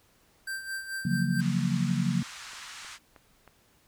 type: tone with tremolo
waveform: square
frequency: 1568 Hz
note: G6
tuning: in tune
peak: -32 dBFS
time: 0.47-1.41 s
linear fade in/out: 5 ms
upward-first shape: sine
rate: 4.6 Hz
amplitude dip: 65%
type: chord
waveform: sine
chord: Gb major seventh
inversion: second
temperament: just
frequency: 138.75 / 173.43 / 185 / 231.2 Hz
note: Db3 / F3 / Gb3 / Bb3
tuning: +2 / -12 / 0 / -14 cents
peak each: -30 / -29 / -30 / -31 dBFS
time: 1.05-2.23 s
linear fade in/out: 5 ms
type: band-pass noise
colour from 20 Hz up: pink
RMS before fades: -44 dBFS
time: 1.38-2.99 s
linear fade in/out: 50 ms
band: 1100 to 8200 Hz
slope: 24 dB/octave
type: click train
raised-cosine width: 0.5 ms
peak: -35 dBFS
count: 7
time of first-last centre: 1.59-3.477 s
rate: 3.18 Hz
effects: pink hiss -64 dBFS RMS until 3.87 s